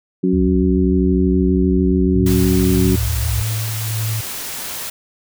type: harmonic tone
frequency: 92.5 Hz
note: F#2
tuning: in tune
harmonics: 2 / 3 / 4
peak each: -16 / -18 / -19 dBFS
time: 0.23-2.96 s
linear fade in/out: 10 ms
type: tone with vibrato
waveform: sine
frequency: 70.6 Hz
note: C#2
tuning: 32 cents sharp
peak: -18 dBFS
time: 0.33-3.42 s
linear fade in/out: 5 ms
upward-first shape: square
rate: 6.9 Hz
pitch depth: 180 cents each way
type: tone with tremolo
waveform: sine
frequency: 110 Hz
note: A2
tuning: in tune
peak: -18 dBFS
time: 2.15-4.21 s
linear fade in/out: 5 ms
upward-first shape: sine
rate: 1.7 Hz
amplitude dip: 35%
type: noise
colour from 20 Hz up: white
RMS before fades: -27 dBFS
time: 2.26-4.9 s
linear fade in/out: 5 ms
effects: none